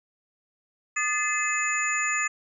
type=tone cluster; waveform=sine; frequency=1225 / 1736 / 2060 / 2560 / 6970 Hz; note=D#6 / A6 / C7 / D#7 / A8; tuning=-27 / -24 / -28 / +49 / -17 cents; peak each=-30 dBFS; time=0.96-2.28 s; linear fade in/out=10 ms; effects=none